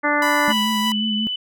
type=harmonic tone; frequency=293.7 Hz; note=D4; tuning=in tune; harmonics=1 / 2 / 3 / 4 / 5 / 6 / 7; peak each=-24 / -24 / -24 / -24 / -24 / -24 / -24 dBFS; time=0.03-0.53 s; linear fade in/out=20 ms
type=tone; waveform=sawtooth; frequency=987.8 Hz; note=B5; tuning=in tune; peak=-18 dBFS; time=0.22-0.92 s; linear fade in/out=2 ms
type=tone with vibrato; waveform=sine; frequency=216 Hz; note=A3; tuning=32 cents flat; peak=-21 dBFS; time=0.48-1.27 s; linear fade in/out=0 ms; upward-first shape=sine; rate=5.6 Hz; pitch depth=38 cents each way
type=tone with pitch glide; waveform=sine; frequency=2960 to 2993 Hz; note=F#7 to F#7; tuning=0 to +19 cents; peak=-22 dBFS; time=0.5-1.36 s; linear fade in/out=5 ms; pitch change=+19 cents; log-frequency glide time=0.74-1.05 s
effects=none